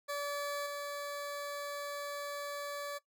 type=tone with level steps; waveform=20% pulse; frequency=575 Hz; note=D5; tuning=37 cents flat; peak=-30 / -33 dBFS; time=0.08-2.99 s; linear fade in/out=20 ms; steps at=0.66 s; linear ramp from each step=5 ms; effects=noise-tail reverb RT60 0.1 s tail -18 dB re dry